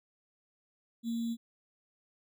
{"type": "tone with sample-and-hold", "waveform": "sine", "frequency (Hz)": 231.3, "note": "A#3", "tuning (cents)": -13, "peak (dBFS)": -31, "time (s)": [1.03, 1.37], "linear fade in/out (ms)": 50, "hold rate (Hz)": 3675, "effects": []}